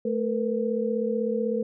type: tone cluster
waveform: sine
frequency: 218.9 / 455.1 / 491.1 Hz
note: A3 / A#4 / B4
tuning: -9 / -42 / -10 cents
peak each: -28 dBFS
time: 0.05-1.63 s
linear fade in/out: 5 ms
effects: none